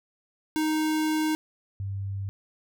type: tone pair in turn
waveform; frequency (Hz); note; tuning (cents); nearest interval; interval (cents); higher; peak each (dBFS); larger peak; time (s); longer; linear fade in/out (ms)
square / sine; 311.1 / 98.26; D#4 / G2; 0 / +5; octave + minor sixth; 1995; first; -24 / -29; first; 0.56-1.35 / 1.8-2.29; first; 0
effects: none